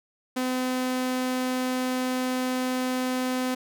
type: tone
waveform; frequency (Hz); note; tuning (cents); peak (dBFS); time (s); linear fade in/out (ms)
sawtooth; 254.9; C4; -45; -21; 0.36-3.55; 10
effects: none